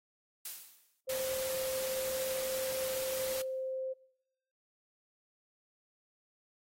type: noise with exponential decay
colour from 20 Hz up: blue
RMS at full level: -38 dBFS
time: 0.45-1.01 s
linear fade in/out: 5 ms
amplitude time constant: 120 ms
type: tone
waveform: sine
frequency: 523.3 Hz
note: C5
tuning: in tune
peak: -34 dBFS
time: 1.07-3.94 s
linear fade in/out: 20 ms
type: noise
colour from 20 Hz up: white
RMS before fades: -40 dBFS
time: 1.09-3.42 s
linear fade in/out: 5 ms
effects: noise-tail reverb RT60 0.9 s tail -24 dB re dry + AAC 48 kbps